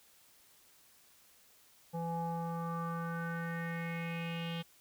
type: tone with low-pass filter sweep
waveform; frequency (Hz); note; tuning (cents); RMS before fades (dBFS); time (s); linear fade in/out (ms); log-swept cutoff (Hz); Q
square; 167.5; E3; +28; -38; 1.93-4.63; 20; 730 to 3200; 5.3
effects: white hiss -64 dBFS RMS until 4.8 s